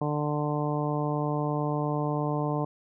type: harmonic tone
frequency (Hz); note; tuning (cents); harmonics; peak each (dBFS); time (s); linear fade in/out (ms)
148.5; D3; +20; 1 / 2 / 3 / 4 / 5 / 6 / 7; -29 / -32 / -34 / -35 / -36 / -37 / -37; 0.01-2.65; 5
effects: none